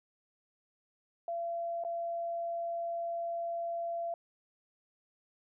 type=tone with dropouts; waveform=sine; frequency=680 Hz; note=F5; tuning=46 cents flat; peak=-33 dBFS; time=1.28-4.14 s; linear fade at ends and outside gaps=2 ms; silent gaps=1.838-1.848 s; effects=none